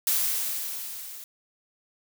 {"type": "noise with level ramp", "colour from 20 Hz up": "blue", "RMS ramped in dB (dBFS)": [-23, -42], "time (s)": [0.07, 1.24], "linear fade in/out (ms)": 2, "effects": []}